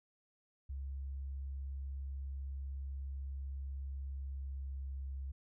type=tone with pitch glide; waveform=sine; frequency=68.1 to 67.55 Hz; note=C#2 to C#2; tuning=-30 to -44 cents; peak=-39 dBFS; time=0.69-5.32 s; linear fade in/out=10 ms; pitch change=-14 cents; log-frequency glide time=4.04-4.96 s; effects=none